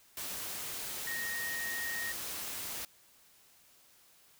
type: tone in noise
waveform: sine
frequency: 1864.7 Hz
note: A#6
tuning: in tune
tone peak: -36 dBFS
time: 1.07-2.12 s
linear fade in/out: 2 ms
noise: white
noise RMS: -40 dBFS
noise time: 0.17-2.85 s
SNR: +1 dB
effects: white hiss -63 dBFS RMS until 4.39 s